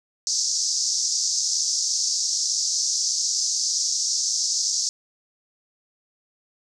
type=band-pass noise; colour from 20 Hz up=white; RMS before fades=-24 dBFS; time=0.27-4.89 s; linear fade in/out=0 ms; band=4900 to 6600 Hz; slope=48 dB/octave; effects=none

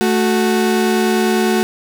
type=tone pair together; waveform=35% pulse; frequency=220 / 370 Hz; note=A3 / F#4; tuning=0 / 0 cents; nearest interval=major sixth; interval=900 cents; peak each=-14 dBFS; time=0.01-1.63 s; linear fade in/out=0 ms; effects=none

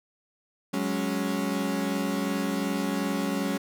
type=chord; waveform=35% pulse; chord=F# suspended second; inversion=none; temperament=equal; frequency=185 / 207.7 / 277.2 Hz; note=F#3 / G#3 / C#4; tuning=0 / 0 / 0 cents; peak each=-30 / -29 / -28 dBFS; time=0.73-3.58 s; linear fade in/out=10 ms; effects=none

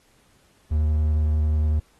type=tone with vibrato; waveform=triangle; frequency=76.5 Hz; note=D#2; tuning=29 cents flat; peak=-16 dBFS; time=0.71-1.8 s; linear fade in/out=10 ms; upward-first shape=sine; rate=11 Hz; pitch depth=11 cents each way; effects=pink hiss -61 dBFS RMS until 1.99 s + AAC 32 kbps

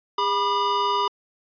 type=tone cluster; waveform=square; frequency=406.9 / 980 / 1200 Hz; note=G#4 / B5 / D6; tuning=-35 / -14 / +37 cents; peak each=-29 / -23 / -26 dBFS; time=0.18-1.08 s; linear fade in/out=5 ms; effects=resampled to 11025 Hz

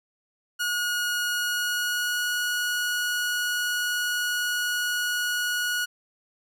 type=tone with pitch glide; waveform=sawtooth; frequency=1446 to 1456.1 Hz; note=F#6 to F#6; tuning=-40 to -28 cents; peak=-21 dBFS; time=0.59-5.86 s; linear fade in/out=20 ms; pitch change=+12 cents; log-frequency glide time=1.3-2.24 s; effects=none

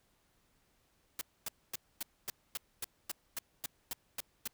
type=noise bursts; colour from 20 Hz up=white; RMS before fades=-38 dBFS; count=13; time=1.19-4.476 s; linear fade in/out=2 ms; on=22 ms; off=250 ms; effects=pink hiss -73 dBFS RMS until 4.53 s

